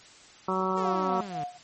harmonic tone, 187.9 Hz, F#3, 27 cents sharp, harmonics 1 / 2 / 3 / 4 / 5 / 6 / 7, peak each -32 / -31 / -35 / -37 / -32 / -32 / -33 dBFS, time 0.48-1.21 s, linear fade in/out 5 ms
sawtooth exponential sweep, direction down, 472.7 to 144.1 Hz, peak -33 dBFS, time 0.77-1.44 s, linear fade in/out 5 ms
sine tone with tremolo, 718 Hz, F5, 48 cents sharp, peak -29 dBFS, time 0.83-1.58 s, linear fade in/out 20 ms, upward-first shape sine, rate 3.9 Hz, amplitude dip 90%
effects white hiss -52 dBFS RMS until 1.63 s + MP3 32 kbps

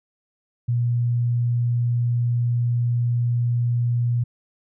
sine tone, 120 Hz, B2, 49 cents flat, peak -18 dBFS, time 0.68-4.24 s, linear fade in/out 10 ms, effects none

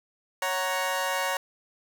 20% pulse chord, F# major, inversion second, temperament equal, 554.4 / 740 / 932.3 Hz, C#5 / F#5 / A#5, 0 / 0 / 0 cents, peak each -25 / -28 / -25 dBFS, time 0.42-1.37 s, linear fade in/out 2 ms, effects none

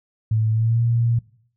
sine tone with pitch glide, 110 to 117.22 Hz, A2 to A#2, 0 to +10 cents, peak -16 dBFS, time 0.31-1.19 s, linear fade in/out 5 ms, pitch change +110 cents, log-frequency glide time 0.52-0.81 s, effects noise-tail reverb RT60 0.6 s tail -21 dB re dry

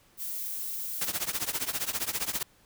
violet noise, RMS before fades -35 dBFS, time 0.17-1.11 s, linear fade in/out 50 ms
white noise with tremolo, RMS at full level -28 dBFS, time 1.01-2.43 s, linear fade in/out 5 ms, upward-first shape triangle, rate 15 Hz, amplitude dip 95%
effects pink hiss -62 dBFS RMS until 2.65 s

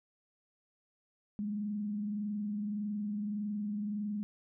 sine tone with frequency modulation, 207.7 Hz, G#3, in tune, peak -33 dBFS, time 1.39-4.23 s, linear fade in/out 0 ms, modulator 21.7 Hz, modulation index 0.31, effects none

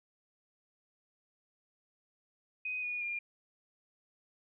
sine tone with pitch steps, 2503 / 2454 / 2407 Hz, D#7 / D#7 / D7, +10 / -25 / +42 cents, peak -34 dBFS, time 2.65-3.19 s, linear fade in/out 5 ms, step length 180 ms, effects none

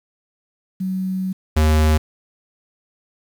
sine / square tone pair in turn, 187.5 / 77.48 Hz, F#3 / D#2, +23 / -7 cents, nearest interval octave + minor third, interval 1530 cents, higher first, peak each -20 / -13 dBFS, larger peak second, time 0.8-1.33 / 1.56-1.98 s, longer first, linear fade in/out 10 ms, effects 8-bit

